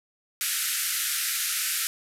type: band-pass noise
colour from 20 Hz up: white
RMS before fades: -28 dBFS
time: 0.41-1.87 s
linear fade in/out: 0 ms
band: 1300 to 14000 Hz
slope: 96 dB/octave
effects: none